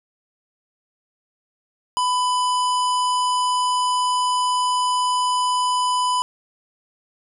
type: harmonic tone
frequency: 998 Hz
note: B5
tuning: 18 cents sharp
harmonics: 1 / 3 / 5 / 7 / 9 / 10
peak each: -18 / -28 / -32 / -35 / -37 / -38 dBFS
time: 1.97-6.22 s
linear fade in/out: 0 ms
effects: 10-bit